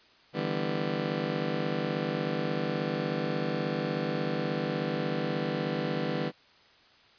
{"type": "chord", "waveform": "20% pulse", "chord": "E minor seventh", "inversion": "third", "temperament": "just", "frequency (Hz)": [148.33, 164.81, 197.78, 247.2], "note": ["D3", "E3", "G3", "B3"], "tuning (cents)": [18, 0, 16, 2], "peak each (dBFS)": -30, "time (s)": [0.33, 6.32], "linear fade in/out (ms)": 50, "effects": ["white hiss -59 dBFS RMS until 7.18 s", "resampled to 11025 Hz"]}